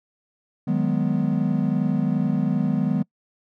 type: chord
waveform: triangle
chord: G# minor seventh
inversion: second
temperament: equal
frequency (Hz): 155.56 / 185 / 207.7 / 246.9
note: D#3 / F#3 / G#3 / B3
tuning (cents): 0 / 0 / 0 / 0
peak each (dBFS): -23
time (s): 0.67-3.03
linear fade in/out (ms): 10
effects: noise-tail reverb RT60 0.1 s tail -25 dB re dry